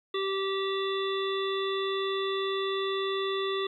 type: harmonic tone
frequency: 388.7 Hz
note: G4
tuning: 15 cents flat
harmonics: 1 / 3 / 5 / 7 / 9 / 10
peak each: -29 / -35 / -40 / -44 / -36 / -46 dBFS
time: 0.14-3.67 s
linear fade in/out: 5 ms
effects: 11-bit